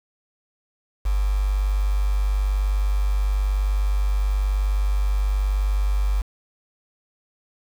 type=tone with quantisation; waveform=sine; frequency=49.49 Hz; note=G1; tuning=17 cents sharp; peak=-18 dBFS; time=1.05-6.22 s; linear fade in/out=10 ms; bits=6; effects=none